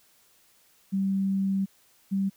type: tone pair in turn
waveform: sine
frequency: 194.1 / 194.91 Hz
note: G3 / G3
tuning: -17 / -10 cents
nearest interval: unison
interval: 7 cents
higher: second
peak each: -23 dBFS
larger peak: neither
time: 0.92-1.66 / 2.11-2.3 s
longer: first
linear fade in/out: 20 ms
effects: white hiss -62 dBFS RMS until 2.36 s